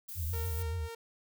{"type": "noise", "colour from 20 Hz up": "violet", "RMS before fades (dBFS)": -43, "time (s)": [0.08, 0.63], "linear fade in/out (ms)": 10}
{"type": "tone with vibrato", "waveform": "sine", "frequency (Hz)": 82.41, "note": "E2", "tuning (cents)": 0, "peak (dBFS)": -32, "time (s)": [0.15, 0.89], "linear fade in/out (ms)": 50, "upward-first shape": "sine", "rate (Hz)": 7, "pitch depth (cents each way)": 150}
{"type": "tone with tremolo", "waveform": "sawtooth", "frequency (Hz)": 460.3, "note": "A#4", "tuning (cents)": -22, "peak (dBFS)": -37, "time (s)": [0.33, 0.95], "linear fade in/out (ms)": 5, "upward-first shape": "sine", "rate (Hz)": 3.8, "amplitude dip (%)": 45}
{"effects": []}